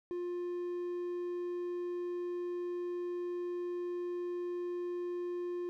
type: tone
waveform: triangle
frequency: 352.8 Hz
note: F4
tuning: 18 cents sharp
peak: -33 dBFS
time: 0.11-5.69 s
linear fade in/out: 0 ms
effects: none